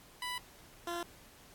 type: tone pair in turn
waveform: 15% pulse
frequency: 990 / 344.5 Hz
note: B5 / F4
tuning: +4 / -24 cents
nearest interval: octave + tritone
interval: 1828 cents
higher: first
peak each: -30 / -30 dBFS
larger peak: neither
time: 0.22-0.38 / 0.87-1.03 s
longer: neither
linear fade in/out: 2 ms
effects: pink hiss -58 dBFS RMS until 1.54 s + AAC 64 kbps